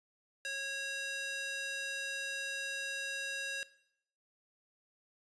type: tone with high-pass filter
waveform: square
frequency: 548 Hz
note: C#5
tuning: 20 cents flat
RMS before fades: -39 dBFS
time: 0.45-3.63 s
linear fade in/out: 0 ms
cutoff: 1700 Hz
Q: 1.2
effects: noise-tail reverb RT60 0.7 s tail -18 dB re dry + resampled to 22050 Hz